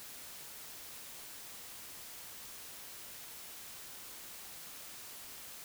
silence, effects white hiss -49 dBFS RMS until 5.64 s

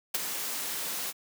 white noise with ADSR envelope, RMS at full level -26 dBFS, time 0.14-1.13 s, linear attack 9 ms, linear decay 21 ms, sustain -8 dB, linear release 38 ms, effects high-pass 200 Hz 12 dB/octave

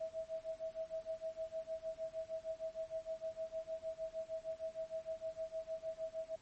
sine tone with tremolo, 646 Hz, E5, 35 cents flat, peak -37 dBFS, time 0-6.36 s, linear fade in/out 10 ms, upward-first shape sine, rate 6.5 Hz, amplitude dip 95%, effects pink hiss -65 dBFS RMS until 6.41 s + MP3 32 kbps

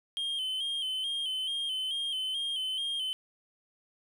triangle tone with vibrato, 3136 Hz, G7, in tune, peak -29 dBFS, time 0.17-3.13 s, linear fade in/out 0 ms, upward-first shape square, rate 2.3 Hz, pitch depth 47 cents each way, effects none

